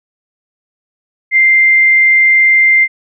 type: tone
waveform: sine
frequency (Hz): 2093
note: C7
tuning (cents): 0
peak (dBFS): -5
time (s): 1.31-2.88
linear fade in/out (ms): 50
effects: none